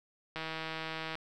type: click train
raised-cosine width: 0.3 ms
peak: -22 dBFS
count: 128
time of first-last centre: 0.36-1.154 s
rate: 160 Hz
effects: none